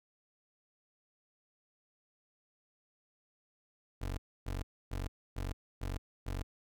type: tone bursts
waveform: 25% pulse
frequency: 46.57 Hz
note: F#1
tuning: 12 cents sharp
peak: -32 dBFS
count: 6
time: 4.01-6.43 s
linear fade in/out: 10 ms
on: 170 ms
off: 280 ms
effects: none